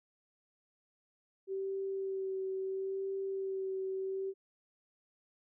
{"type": "tone with vibrato", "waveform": "sine", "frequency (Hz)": 384.8, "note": "G4", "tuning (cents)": -32, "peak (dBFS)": -34, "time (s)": [1.47, 4.34], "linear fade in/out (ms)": 50, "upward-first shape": "sine", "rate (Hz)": 0.74, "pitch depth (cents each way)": 17, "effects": []}